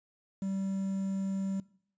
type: tone with quantisation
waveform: triangle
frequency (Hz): 193.6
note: G3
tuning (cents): -21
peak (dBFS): -29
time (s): 0.42-1.6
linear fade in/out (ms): 2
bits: 9
effects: noise-tail reverb RT60 0.6 s tail -21 dB re dry + resampled to 16000 Hz